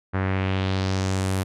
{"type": "tone with low-pass filter sweep", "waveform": "sawtooth", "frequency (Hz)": 95, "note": "F#2", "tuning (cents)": 46, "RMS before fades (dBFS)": -24, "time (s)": [0.13, 1.44], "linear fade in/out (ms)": 20, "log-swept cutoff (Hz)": [1600, 12000], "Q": 2, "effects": []}